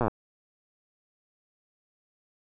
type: slowing click train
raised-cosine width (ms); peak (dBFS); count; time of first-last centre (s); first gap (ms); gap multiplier
1; -12; 9; 0.01-0.081; 8; 1.03
effects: none